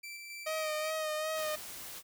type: tone with tremolo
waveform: sawtooth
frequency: 2337 Hz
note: D7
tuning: 9 cents flat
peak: -39 dBFS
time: 0.03-0.91 s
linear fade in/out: 10 ms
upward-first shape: square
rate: 3.7 Hz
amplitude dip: 25%
type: tone with vibrato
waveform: sawtooth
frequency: 622.3 Hz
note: D#5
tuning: in tune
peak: -29 dBFS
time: 0.46-1.56 s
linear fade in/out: 10 ms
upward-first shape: sine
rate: 2.6 Hz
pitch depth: 29 cents each way
type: noise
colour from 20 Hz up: white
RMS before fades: -45 dBFS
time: 1.34-2.03 s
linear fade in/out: 50 ms
effects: none